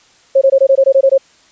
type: tone bursts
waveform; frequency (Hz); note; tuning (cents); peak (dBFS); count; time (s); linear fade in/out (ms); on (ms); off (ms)
sine; 540; C#5; -45; -5; 10; 0.35-1.18; 10; 65; 20
effects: white hiss -49 dBFS RMS until 1.51 s + resampled to 16000 Hz